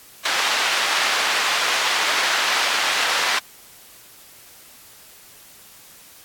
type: band-pass noise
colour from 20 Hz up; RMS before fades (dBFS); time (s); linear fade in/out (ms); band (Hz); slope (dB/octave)
pink; -21; 0.25-3.39; 5; 1100 to 4700; 12
effects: white hiss -46 dBFS RMS until 6.24 s + AAC 64 kbps